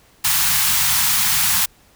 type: band-stop noise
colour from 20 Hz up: white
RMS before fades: -17 dBFS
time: 0.24-1.66 s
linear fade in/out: 10 ms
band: 200 to 800 Hz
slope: 48 dB/octave
effects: pink hiss -53 dBFS RMS until 1.95 s